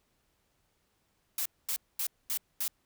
blue noise bursts, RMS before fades -32 dBFS, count 5, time 1.38-2.68 s, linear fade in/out 2 ms, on 76 ms, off 230 ms, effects pink hiss -74 dBFS RMS until 2.85 s

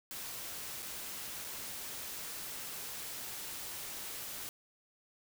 white noise with dropouts, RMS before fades -43 dBFS, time 0.11-4.49 s, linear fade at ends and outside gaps 0 ms, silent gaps 0.822-0.827 / 1.443-1.447 s, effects none

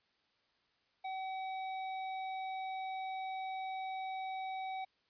sine tone with hard clipping, 760 Hz, F#5, 46 cents sharp, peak -40 dBFS, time 1.04-4.85 s, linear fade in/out 10 ms, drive 12 dB, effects white hiss -75 dBFS RMS until 5.09 s + resampled to 11025 Hz

